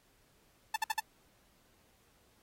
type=tone bursts; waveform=sawtooth; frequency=880 Hz; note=A5; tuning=in tune; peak=-25 dBFS; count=4; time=0.74-0.999 s; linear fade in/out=5 ms; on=22 ms; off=57 ms; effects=pink hiss -69 dBFS RMS until 2.42 s + AAC 48 kbps